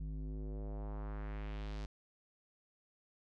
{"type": "tone with low-pass filter sweep", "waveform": "square", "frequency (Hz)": 51.91, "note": "G#1", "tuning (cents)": 0, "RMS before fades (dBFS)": -42, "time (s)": [0, 1.86], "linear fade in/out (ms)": 5, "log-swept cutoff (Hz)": [170, 5500], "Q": 1.5, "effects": []}